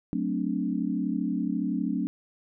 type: chord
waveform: sine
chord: D dominant seventh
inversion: first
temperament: equal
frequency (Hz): 185 / 220 / 261.6 / 293.7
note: F#3 / A3 / C4 / D4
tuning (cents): 0 / 0 / 0 / 0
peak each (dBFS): -31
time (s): 0.13-2.07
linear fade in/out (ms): 0
effects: none